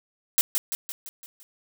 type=noise with echo; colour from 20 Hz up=blue; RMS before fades=-19 dBFS; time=0.38-0.41 s; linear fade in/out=0 ms; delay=170 ms; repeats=6; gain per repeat=-5 dB; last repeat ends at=1.43 s; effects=none